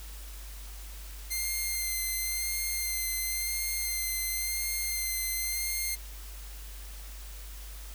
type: tone with vibrato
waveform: 5% pulse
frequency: 2093 Hz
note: C7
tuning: in tune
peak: -20 dBFS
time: 1.3-5.96 s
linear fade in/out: 20 ms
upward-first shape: sine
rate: 0.95 Hz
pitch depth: 21 cents each way
effects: added 50 Hz sine -41 dBFS peak until 7.94 s + white hiss -49 dBFS RMS until 7.94 s